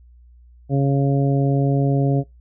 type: harmonic tone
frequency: 138.59 Hz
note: C#3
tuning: in tune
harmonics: 1 / 2 / 3 / 4 / 5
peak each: -16 / -22 / -26 / -28 / -30 dBFS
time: 0.69-2.24 s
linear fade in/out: 50 ms
effects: noise-tail reverb RT60 0.2 s tail -22 dB re dry + added 60 Hz sine -45 dBFS peak until 2.4 s